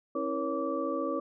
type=tone cluster; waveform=sine; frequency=271.2 / 325.4 / 478.1 / 558 / 1159 Hz; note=C#4 / E4 / A#4 / C#5 / D6; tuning=-38 / -22 / +44 / +11 / -23 cents; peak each=-36 / -35 / -36 / -34 / -36 dBFS; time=0.15-1.2 s; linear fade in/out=5 ms; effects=none